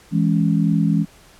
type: chord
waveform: sine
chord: C# minor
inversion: first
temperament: equal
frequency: 164.81 / 207.7 / 277.2 Hz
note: E3 / G#3 / C#4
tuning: 0 / 0 / 0 cents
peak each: -17 / -19 / -22 dBFS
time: 0.11-1.06 s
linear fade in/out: 50 ms
effects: pink hiss -49 dBFS RMS until 1.39 s + low-pass 12000 Hz 12 dB/octave